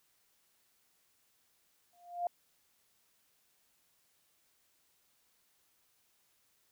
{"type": "tone with exponential growth", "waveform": "sine", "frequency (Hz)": 701, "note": "F5", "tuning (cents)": 6, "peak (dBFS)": -28, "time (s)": [1.93, 2.27], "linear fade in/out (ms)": 2, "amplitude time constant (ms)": 73, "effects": ["white hiss -73 dBFS RMS until 6.71 s"]}